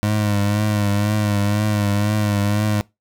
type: tone with vibrato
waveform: 25% pulse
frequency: 103.83 Hz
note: G#2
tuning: in tune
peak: -13 dBFS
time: 0.03-2.81 s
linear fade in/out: 0 ms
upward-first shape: triangle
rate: 2 Hz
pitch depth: 52 cents each way
effects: noise-tail reverb RT60 0.2 s tail -22 dB re dry